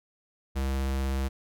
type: tone with vibrato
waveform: square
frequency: 67 Hz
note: C2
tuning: 42 cents sharp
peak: -27 dBFS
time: 0.55-1.29 s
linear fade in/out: 20 ms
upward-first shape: triangle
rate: 16 Hz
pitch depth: 9 cents each way
effects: none